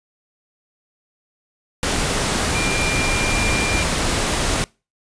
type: tone in noise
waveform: sine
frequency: 2386 Hz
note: D7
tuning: 27 cents sharp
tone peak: -23 dBFS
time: 2.55-3.83 s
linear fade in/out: 0 ms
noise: pink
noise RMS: -20 dBFS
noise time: 1.83-4.64 s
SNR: -6 dB
effects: noise-tail reverb RT60 0.3 s tail -25 dB re dry + resampled to 22050 Hz